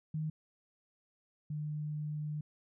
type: tone pair in turn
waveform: sine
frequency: 155.56 / 150.7 Hz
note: D#3 / D3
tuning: 0 / +45 cents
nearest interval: minor second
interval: 55 cents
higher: first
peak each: -33 / -35 dBFS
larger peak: first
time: 0.14-0.3 / 1.5-2.41 s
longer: second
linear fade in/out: 5 ms
effects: none